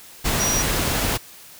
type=tone in noise; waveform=sine; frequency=5780 Hz; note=F#8; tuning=41 cents flat; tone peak=-21 dBFS; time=0.39-0.63 s; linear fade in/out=20 ms; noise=pink; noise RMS=-22 dBFS; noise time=0.24-1.18 s; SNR=-2 dB; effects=white hiss -44 dBFS RMS until 1.59 s